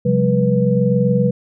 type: tone cluster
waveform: sine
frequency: 132.5 / 179.5 / 200.2 / 488.6 Hz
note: C3 / F3 / G3 / B4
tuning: +22 / +48 / +37 / -19 cents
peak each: -18 dBFS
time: 0.05-1.31 s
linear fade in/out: 10 ms
effects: none